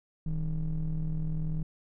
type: ring-modulated tone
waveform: triangle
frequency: 69.3 Hz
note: C#2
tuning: in tune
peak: -23 dBFS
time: 0.26-1.63 s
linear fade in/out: 5 ms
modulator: 89.5 Hz
effects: none